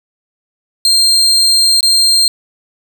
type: tone with dropouts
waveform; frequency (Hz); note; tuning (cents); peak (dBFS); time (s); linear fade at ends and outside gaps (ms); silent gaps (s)
35% pulse; 4186; C8; 0; -6; 0.85-2.28; 1; 1.807-1.829
effects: 7-bit